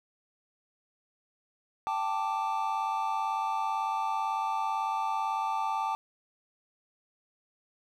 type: chord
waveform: triangle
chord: G suspended second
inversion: none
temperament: just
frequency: 784 / 882 / 1176 Hz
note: G5 / A5 / D6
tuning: 0 / +4 / +2 cents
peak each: -32 / -29 / -32 dBFS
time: 1.87-5.95 s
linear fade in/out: 0 ms
effects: none